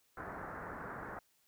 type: low-pass noise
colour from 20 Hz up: white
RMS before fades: -45 dBFS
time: 0.17-1.19 s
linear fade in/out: 2 ms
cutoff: 1700 Hz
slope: 48 dB/octave
effects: white hiss -73 dBFS RMS until 1.47 s